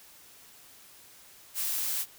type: noise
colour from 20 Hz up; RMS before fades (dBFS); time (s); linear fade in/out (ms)
blue; -31; 1.54-2.06; 50
effects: white hiss -54 dBFS RMS until 2.18 s